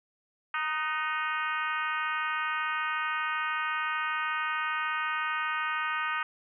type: harmonic tone with a mistuned harmonic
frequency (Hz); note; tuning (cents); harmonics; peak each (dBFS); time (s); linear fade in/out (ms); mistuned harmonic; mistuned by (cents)
311.1; D#4; 0; 3 / 4 / 5 / 6 / 7 / 8 / 9 / 10; -38 / -32 / -34 / -36 / -41 / -39 / -43 / -49; 0.54-6.23; 2; 5; -41
effects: none